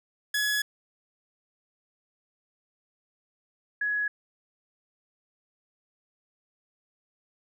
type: tone pair in turn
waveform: sawtooth / sine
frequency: 1691 / 1679.3 Hz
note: G#6 / G#6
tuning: +31 / +19 cents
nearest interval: unison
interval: 12 cents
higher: first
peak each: -21 / -25 dBFS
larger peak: first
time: 0.34-0.62 / 3.81-4.08 s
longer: first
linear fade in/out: 5 ms
effects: none